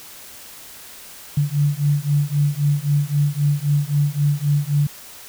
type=beating tone pair; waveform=sine; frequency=143.3 / 147.1 Hz; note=D3 / D3; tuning=-42 / +3 cents; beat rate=3.8 Hz; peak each=-19 dBFS; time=1.37-4.87 s; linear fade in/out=5 ms; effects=white hiss -40 dBFS RMS until 5.28 s